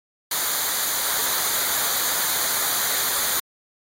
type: noise with comb filter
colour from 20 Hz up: white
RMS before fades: -23 dBFS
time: 0.31-3.4 s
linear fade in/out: 5 ms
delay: 0.37 ms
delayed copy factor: -0.65
effects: AAC 48 kbps